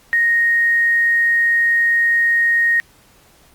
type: tone with quantisation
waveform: sine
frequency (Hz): 1864.7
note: A#6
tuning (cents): 0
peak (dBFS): -12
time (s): 0.13-2.8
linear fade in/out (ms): 0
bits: 7
effects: pink hiss -51 dBFS RMS until 3.54 s + Opus 48 kbps